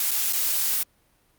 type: noise with dropouts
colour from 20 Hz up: blue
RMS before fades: -24 dBFS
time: 0-0.83 s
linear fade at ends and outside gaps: 2 ms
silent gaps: 0.11-0.114 / 0.326-0.332 s
effects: pink hiss -64 dBFS RMS until 1.38 s + Opus 48 kbps